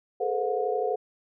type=tone cluster; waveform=sine; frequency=417.4 / 449.6 / 509 / 723 Hz; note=G#4 / A4 / C5 / F#5; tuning=+9 / +37 / -48 / -40 cents; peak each=-30 dBFS; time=0.2-0.96 s; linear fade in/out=10 ms; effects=none